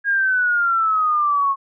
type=exponential sweep; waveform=sine; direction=down; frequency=1640 to 1087 Hz; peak=-15 dBFS; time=0.04-1.56 s; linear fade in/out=50 ms; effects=none